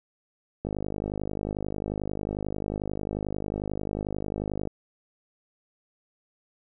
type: click train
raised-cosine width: 2 ms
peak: -17 dBFS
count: 207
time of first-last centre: 0.65-4.673 s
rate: 51.2 Hz
effects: none